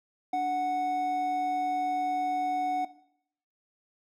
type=tone pair together; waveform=triangle; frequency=293.1 / 738.6 Hz; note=D4 / F#5; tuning=-3 / -3 cents; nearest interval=octave + major third; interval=1600 cents; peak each=-34 / -24 dBFS; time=0.33-2.85 s; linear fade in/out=5 ms; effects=noise-tail reverb RT60 0.7 s tail -17 dB re dry